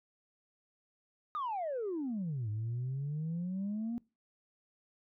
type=exponential two-way sweep; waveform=sine; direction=down then up; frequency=1255 to 103.83 to 240.4 Hz; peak=-32 dBFS; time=1.35-3.98 s; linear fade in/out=0 ms; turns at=2.49 s; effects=noise-tail reverb RT60 0.3 s tail -24 dB re dry + tanh soft clip ceiling -31 dBFS